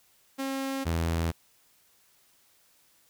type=tone pair in turn; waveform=sawtooth; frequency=269.7 / 82.87 Hz; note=C#4 / E2; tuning=-47 / +10 cents; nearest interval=octave + minor sixth; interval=2043 cents; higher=first; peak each=-26 / -22 dBFS; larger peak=second; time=0.38-0.85 / 0.85-1.32 s; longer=neither; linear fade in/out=20 ms; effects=white hiss -64 dBFS RMS until 3.09 s